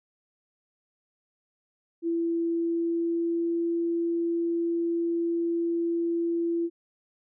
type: tone with pitch glide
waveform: sine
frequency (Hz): 335.2 to 337.9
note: E4 to E4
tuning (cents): +29 to +43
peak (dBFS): -24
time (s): 2.02-6.7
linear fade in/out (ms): 50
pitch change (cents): +14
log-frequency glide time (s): 2.47-3.65
effects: none